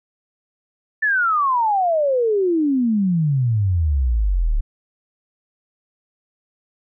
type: exponential sweep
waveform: sine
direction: down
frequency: 1786 to 34.26 Hz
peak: -15 dBFS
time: 1.02-4.61 s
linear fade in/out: 10 ms
effects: none